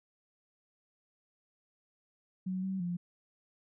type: tone with pitch steps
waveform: sine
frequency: 186.1 / 190.6 / 175.4 Hz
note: F#3 / G3 / F3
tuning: +10 / -48 / +8 cents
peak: -32 dBFS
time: 2.46-2.97 s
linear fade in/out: 10 ms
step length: 170 ms
effects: none